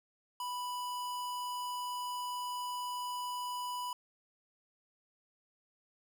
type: tone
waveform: square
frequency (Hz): 987.8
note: B5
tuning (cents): 0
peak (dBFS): -37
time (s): 0.4-3.93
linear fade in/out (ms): 2
effects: none